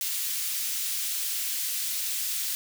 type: high-pass noise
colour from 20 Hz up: white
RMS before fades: -30 dBFS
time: 0.01-2.55 s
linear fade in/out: 0 ms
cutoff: 2700 Hz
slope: 12 dB/octave
effects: none